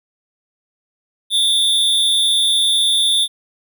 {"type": "tone with amplitude modulation", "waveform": "square", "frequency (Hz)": 3558, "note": "A7", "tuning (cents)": 19, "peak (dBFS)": -10, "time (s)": [1.3, 3.28], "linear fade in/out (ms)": 50, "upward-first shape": "sine", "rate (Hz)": 216, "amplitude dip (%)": 75, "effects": []}